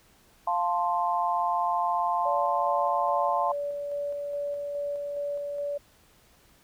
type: chord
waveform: sine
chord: F major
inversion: none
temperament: equal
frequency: 698.5 / 880 / 1046.5 Hz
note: F5 / A5 / C6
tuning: 0 / 0 / 0 cents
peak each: -28 dBFS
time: 0.47-3.52 s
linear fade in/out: 5 ms
type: tone with tremolo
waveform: sine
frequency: 575 Hz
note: D5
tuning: 37 cents flat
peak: -28 dBFS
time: 2.25-5.78 s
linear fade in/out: 10 ms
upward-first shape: square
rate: 2.4 Hz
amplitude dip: 25%
effects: pink hiss -60 dBFS RMS until 6.63 s